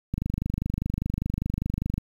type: click train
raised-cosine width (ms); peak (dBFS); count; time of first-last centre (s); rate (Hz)
5; -14; 47; 0.14-1.98; 25
effects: 8-bit